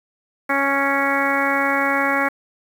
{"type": "harmonic tone", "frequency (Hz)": 277.2, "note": "C#4", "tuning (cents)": 0, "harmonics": [1, 2, 3, 4, 5, 6, 7, 8], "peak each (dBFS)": [-25, -25, -25, -25, -25, -25, -25, -25], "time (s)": [0.49, 2.29], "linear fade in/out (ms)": 10, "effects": ["7-bit"]}